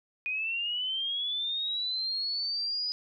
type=linear sweep; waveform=sine; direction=up; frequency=2466 to 4978 Hz; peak=-29 dBFS; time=0.26-2.92 s; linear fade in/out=0 ms; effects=none